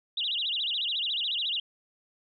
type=tone with vibrato; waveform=sine; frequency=3315 Hz; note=G#7; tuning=4 cents flat; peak=-27 dBFS; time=0.17-1.6 s; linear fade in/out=5 ms; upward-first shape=sine; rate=14 Hz; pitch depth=300 cents each way; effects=none